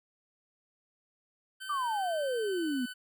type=tone with pitch glide; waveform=25% pulse; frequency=1538 to 1503.7 Hz; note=G6 to F#6; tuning=-33 to +28 cents; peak=-36 dBFS; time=1.6-2.94 s; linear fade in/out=20 ms; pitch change=-39 cents; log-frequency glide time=2.38-2.74 s
type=exponential sweep; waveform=sine; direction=down; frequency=1215 to 238.2 Hz; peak=-29 dBFS; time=1.69-2.86 s; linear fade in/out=10 ms
effects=none